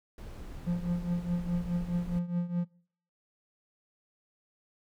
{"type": "noise", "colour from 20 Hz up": "brown", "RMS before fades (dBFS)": -42, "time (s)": [0.18, 2.19], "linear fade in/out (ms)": 2}
{"type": "tone with tremolo", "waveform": "triangle", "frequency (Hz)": 174.61, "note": "F3", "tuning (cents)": 0, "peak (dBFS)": -23, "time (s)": [0.66, 2.65], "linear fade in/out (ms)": 20, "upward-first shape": "triangle", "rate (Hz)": 4.8, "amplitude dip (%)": 85}
{"effects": ["noise-tail reverb RT60 0.6 s tail -26 dB re dry"]}